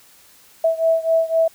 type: beating tone pair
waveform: sine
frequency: 652 / 655.9 Hz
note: E5 / E5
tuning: -19 / -9 cents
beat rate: 3.9 Hz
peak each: -17 / -19 dBFS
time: 0.64-1.48 s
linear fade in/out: 5 ms
effects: white hiss -50 dBFS RMS until 1.54 s

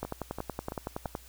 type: two click trains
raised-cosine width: 1 ms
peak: -22 / -19 dBFS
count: 4 / 13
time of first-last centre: 0.05-1.057 / 0.03-1.151 s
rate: 2.98 / 10.7 Hz
effects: added 60 Hz sine -53 dBFS peak until 1.28 s + white hiss -55 dBFS RMS until 1.28 s

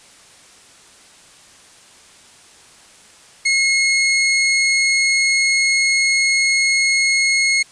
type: tone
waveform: sawtooth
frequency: 2165 Hz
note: C#7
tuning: 41 cents flat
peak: -10 dBFS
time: 3.45-7.63 s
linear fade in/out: 10 ms
effects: white hiss -46 dBFS RMS until 7.71 s + resampled to 22050 Hz

